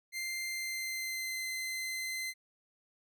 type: tone with pitch glide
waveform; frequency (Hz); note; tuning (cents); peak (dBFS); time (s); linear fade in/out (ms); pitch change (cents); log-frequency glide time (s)
sawtooth; 2091 to 2063; C7 to C7; -2 to -25; -32; 0.12-2.34; 50; -23; 0.45-1.46
effects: none